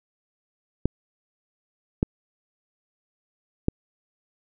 clicks, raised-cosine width 3 ms, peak -7 dBFS, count 3, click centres 0.856 / 2.029 / 3.684 s, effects none

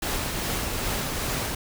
pink noise with tremolo, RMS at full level -27 dBFS, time 0.02-1.55 s, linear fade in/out 5 ms, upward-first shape triangle, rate 2.5 Hz, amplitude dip 30%, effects none

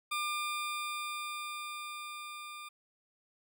20% pulse tone with level ramp, 1200 Hz, D6, 37 cents sharp, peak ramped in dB -27 to -39 dBFS, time 0.11-2.69 s, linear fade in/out 10 ms, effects none

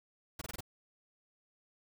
pink noise bursts, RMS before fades -42 dBFS, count 5, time 0.39-0.607 s, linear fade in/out 5 ms, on 25 ms, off 23 ms, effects none

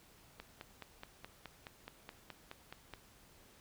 click train, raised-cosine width 0.3 ms, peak -30 dBFS, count 13, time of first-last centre 0.4-2.937 s, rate 4.73 Hz, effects pink hiss -63 dBFS RMS until 3.6 s

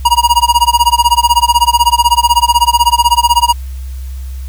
square tone with tremolo, 953 Hz, A#5, 38 cents sharp, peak -4 dBFS, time 0.05-3.53 s, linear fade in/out 5 ms, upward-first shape sine, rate 16 Hz, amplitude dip 100%, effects added 65 Hz sine -20 dBFS peak until 4.48 s + white hiss -42 dBFS RMS until 4.48 s

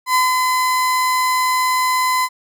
35% pulse tone with ADSR envelope, 1017 Hz, C6, 50 cents flat, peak -10 dBFS, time 0.06-2.29 s, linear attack 86 ms, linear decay 170 ms, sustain -3 dB, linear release 53 ms, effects none

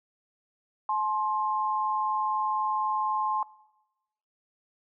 sine tone pair together, 856 / 1056 Hz, A5 / C6, -48 / +16 cents, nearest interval major third, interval 364 cents, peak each -28 / -27 dBFS, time 0.89-3.43 s, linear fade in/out 2 ms, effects noise-tail reverb RT60 1.0 s tail -21 dB re dry

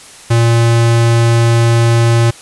square tone, 116.5 Hz, A#2, 1 cent flat, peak -8 dBFS, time 0.3-2.31 s, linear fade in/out 10 ms, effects white hiss -36 dBFS RMS until 2.41 s + resampled to 24000 Hz

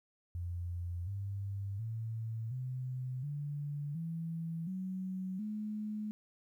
sine tone with pitch steps, 87.31 / 99.14 / 112.57 / 127.83 / 145.15 / 164.82 / 187.15 / 212.5 Hz, F2 / G2 / A2 / C3 / D3 / E3 / F#3 / G#3, 0 / +20 / +40 / -40 / -20 / 0 / +20 / +40 cents, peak -36 dBFS, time 0.35-6.11 s, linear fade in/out 0 ms, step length 720 ms, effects 12-bit

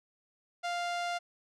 sawtooth tone, 698.5 Hz, F5, in tune, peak -28 dBFS, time 0.63-1.19 s, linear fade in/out 20 ms, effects low-pass 6000 Hz 12 dB/octave

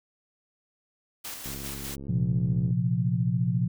white noise with tremolo, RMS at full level -37 dBFS, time 1.24-1.96 s, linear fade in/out 10 ms, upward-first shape square, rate 5 Hz, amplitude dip 35%
click train, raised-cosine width 3 ms, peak -28 dBFS, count 87, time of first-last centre 1.46-2.706 s, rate 69 Hz
sine chord, Bb suspended second, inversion none, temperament equal, 116.54 / 130.81 / 174.61 Hz, Bb2 / C3 / F3, 0 / 0 / 0 cents, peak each -27 dBFS, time 2.09-3.68 s, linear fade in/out 5 ms
effects none

